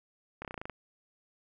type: slowing click train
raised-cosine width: 0.5 ms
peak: -24 dBFS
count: 9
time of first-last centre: 0.42-0.697 s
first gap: 28 ms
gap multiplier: 1.06
effects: none